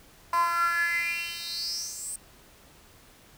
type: tone with high-pass filter sweep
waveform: 10% pulse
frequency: 341.1 Hz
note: F4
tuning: 41 cents flat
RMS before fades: -29 dBFS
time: 0.33-2.16 s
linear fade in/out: 2 ms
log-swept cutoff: 940 to 8800 Hz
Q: 8.5
effects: pink hiss -55 dBFS RMS until 3.37 s